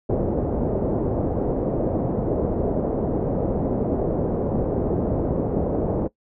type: low-pass noise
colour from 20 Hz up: white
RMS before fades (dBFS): -23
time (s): 0.09-6.08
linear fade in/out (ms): 10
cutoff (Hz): 550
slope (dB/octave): 24
effects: noise-tail reverb RT60 0.1 s tail -20 dB re dry